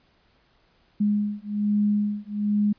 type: beating tone pair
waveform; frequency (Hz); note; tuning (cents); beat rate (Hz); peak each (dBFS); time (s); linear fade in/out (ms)
sine; 206.8 / 208; G#3 / G#3; -7 / +3; 1.2; -24; 1-2.73; 10
effects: pink hiss -63 dBFS RMS until 2.78 s + resampled to 11025 Hz